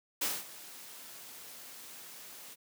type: noise with ADSR envelope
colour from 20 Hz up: white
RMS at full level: -31 dBFS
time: 0.21-2.56 s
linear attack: 9 ms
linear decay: 220 ms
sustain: -18 dB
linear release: 34 ms
effects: high-pass 150 Hz 12 dB/octave